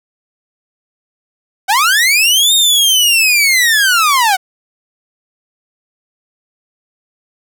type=linear two-way sweep; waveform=sawtooth; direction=up then down; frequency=722 to 3729 to 722 Hz; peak=-5 dBFS; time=1.68-4.37 s; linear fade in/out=20 ms; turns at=2.54 s; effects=none